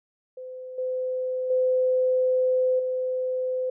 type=tone with level steps; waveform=sine; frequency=511 Hz; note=C5; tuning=41 cents flat; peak=-35 / -25 / -19 / -24 dBFS; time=0.37-3.7 s; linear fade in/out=5 ms; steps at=0.78 / 1.5 / 2.79 s; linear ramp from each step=5 ms; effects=none